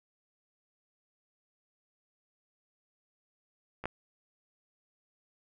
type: clicks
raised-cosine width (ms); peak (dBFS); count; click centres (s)
0.5; -25 / -16; 2; 3.84 / 3.856
effects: none